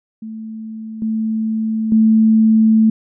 sine tone with level steps, 220.4 Hz, A3, 3 cents sharp, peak -26 / -16 / -8 dBFS, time 0.22-2.9 s, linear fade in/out 5 ms, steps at 1.02 / 1.92 s, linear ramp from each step 2 ms, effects none

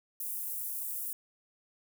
pink high-pass noise, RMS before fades -37 dBFS, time 0.2-1.13 s, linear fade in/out 2 ms, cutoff 11000 Hz, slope 24 dB/octave, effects none

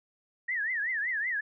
sine tone with vibrato, 1842 Hz, A#6, 21 cents flat, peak -28 dBFS, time 0.48-1.41 s, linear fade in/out 10 ms, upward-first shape triangle, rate 5.3 Hz, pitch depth 230 cents each way, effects none

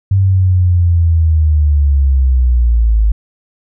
sine linear sweep, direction down, 98 to 51.91 Hz, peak -7 dBFS, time 0.11-3.12 s, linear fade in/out 5 ms, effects none

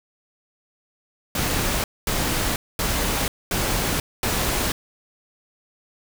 pink noise bursts, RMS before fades -23 dBFS, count 5, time 1.35-4.72 s, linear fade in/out 2 ms, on 490 ms, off 230 ms, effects none

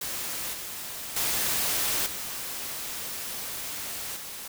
white noise with level steps, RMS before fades -33 / -37 / -27 / -35 / -39 dBFS, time 0.01-4.48 s, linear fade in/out 5 ms, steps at 0.53 / 1.16 / 2.06 / 4.16 s, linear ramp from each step 5 ms, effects none

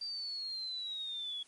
sine linear sweep, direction down, 4699 to 3347 Hz, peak -37 dBFS, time 0.01-1.43 s, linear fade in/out 5 ms, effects white hiss -63 dBFS RMS until 1.47 s + MP3 48 kbps

